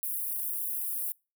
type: high-pass noise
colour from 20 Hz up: white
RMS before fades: -33 dBFS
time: 0.03-1.12 s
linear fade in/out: 0 ms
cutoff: 10000 Hz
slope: 48 dB/octave
effects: noise-tail reverb RT60 0.3 s tail -26 dB re dry